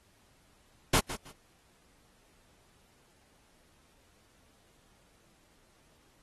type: noise with echo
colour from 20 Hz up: pink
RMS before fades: -25 dBFS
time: 0.93-1 s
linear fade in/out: 10 ms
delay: 160 ms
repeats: 2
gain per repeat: -13 dB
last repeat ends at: 1.32 s
effects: pink hiss -66 dBFS RMS until 6.22 s + AAC 32 kbps